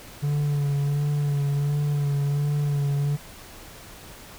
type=tone with vibrato; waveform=triangle; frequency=144 Hz; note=D3; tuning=34 cents flat; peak=-19 dBFS; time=0.22-3.17 s; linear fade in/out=20 ms; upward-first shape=sine; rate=1.4 Hz; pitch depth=29 cents each way; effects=pink hiss -44 dBFS RMS until 4.38 s

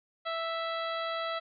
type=harmonic tone; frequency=659.3 Hz; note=E5; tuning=in tune; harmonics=1 / 2 / 3 / 4 / 5 / 6 / 7; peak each=-35 / -35 / -41 / -47 / -43 / -44 / -54 dBFS; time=0.25-1.4 s; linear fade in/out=20 ms; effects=none

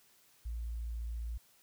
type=tone; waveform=sine; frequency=57.3 Hz; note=A#1; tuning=29 cents flat; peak=-36 dBFS; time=0.45-1.38 s; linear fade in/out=10 ms; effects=white hiss -66 dBFS RMS until 1.62 s

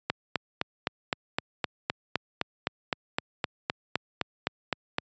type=click train; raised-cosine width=0.3 ms; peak=-9 dBFS; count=20; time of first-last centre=0.1-4.984 s; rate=3.89 Hz; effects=high-pass 100 Hz 12 dB/octave + resampled to 16000 Hz

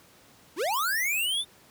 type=linear sweep; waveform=square; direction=up; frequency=266.7 to 3627 Hz; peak=-26 dBFS; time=0.56-1.45 s; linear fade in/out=50 ms
type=high-pass noise; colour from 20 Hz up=pink; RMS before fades=-37 dBFS; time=0.72-1.27 s; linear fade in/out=20 ms; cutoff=12000 Hz; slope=24 dB/octave
effects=pink hiss -56 dBFS RMS until 1.7 s + high-pass 100 Hz 12 dB/octave

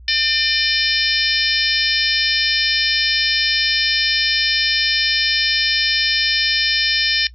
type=harmonic tone with a mistuned harmonic; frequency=600 Hz; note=D5; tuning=37 cents sharp; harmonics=3 / 4 / 5 / 6 / 7 / 8 / 9; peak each=-23 / -23 / -23 / -23 / -23 / -23 / -23 dBFS; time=0.08-7.27 s; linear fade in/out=2 ms; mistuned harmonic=8; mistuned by=+42 cents; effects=noise-tail reverb RT60 0.1 s tail -18 dB re dry + added 60 Hz sine -38 dBFS peak until 7.34 s

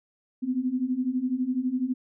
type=beating tone pair; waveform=sine; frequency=246.9 / 258.9 Hz; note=B3 / C4; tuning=0 / -18 cents; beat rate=12 Hz; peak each=-29 / -26 dBFS; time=0.42-1.94 s; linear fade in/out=20 ms; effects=none

